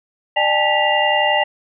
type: tone cluster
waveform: sine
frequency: 598 / 799 / 870 / 1959 / 2799 Hz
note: D5 / G5 / A5 / B6 / F7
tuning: +31 / +33 / -20 / -15 / +3 cents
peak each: -20 dBFS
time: 0.36-1.44 s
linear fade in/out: 10 ms
effects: none